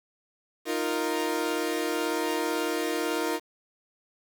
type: chord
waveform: sawtooth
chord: Eb suspended second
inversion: none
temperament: equal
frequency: 311.1 / 349.2 / 466.2 Hz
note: Eb4 / F4 / Bb4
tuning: 0 / 0 / 0 cents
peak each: -27 dBFS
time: 0.65-3.4 s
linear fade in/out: 50 ms
effects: 8-bit